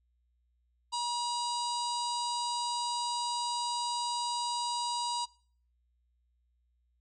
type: harmonic tone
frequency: 960 Hz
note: B5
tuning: 49 cents flat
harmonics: 1 / 3 / 4 / 5 / 6 / 7 / 8 / 9 / 10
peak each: -32 / -44 / -40 / -39 / -51 / -47 / -46 / -47 / -57 dBFS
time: 0.92-5.26 s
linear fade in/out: 20 ms
effects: noise-tail reverb RT60 0.5 s tail -22 dB re dry + added 60 Hz sine -70 dBFS peak until 7 s